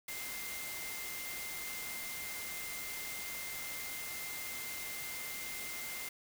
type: tone in noise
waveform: sine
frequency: 2093 Hz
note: C7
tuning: in tune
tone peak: -45 dBFS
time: 0.08-6.09 s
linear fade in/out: 5 ms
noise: white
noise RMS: -43 dBFS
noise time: 0.08-6.09 s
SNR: -5 dB
effects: none